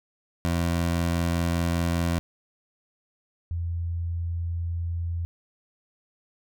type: tone pair in turn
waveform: 20% pulse / sine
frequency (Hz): 85 / 85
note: F2 / F2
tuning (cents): -46 / -46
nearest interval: unison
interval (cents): 0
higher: neither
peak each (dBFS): -18 / -26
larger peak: first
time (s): 0.45-2.19 / 3.51-5.25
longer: neither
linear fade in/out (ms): 0
effects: none